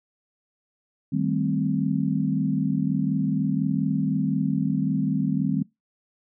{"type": "chord", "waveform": "sine", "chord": "A half-diminished seventh", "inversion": "second", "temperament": "equal", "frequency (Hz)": [155.56, 196, 220, 261.6], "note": ["Eb3", "G3", "A3", "C4"], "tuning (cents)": [0, 0, 0, 0], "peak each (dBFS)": [-26, -26, -30, -26], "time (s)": [1.12, 5.63], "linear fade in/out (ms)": 10, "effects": ["noise-tail reverb RT60 0.2 s tail -24 dB re dry"]}